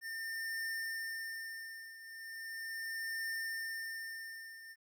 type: tone with tremolo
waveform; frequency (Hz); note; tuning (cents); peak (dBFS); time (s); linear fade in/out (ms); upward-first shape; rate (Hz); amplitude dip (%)
square; 1806; A6; +45; -37; 0.01-4.76; 50; triangle; 0.38; 80
effects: 13-bit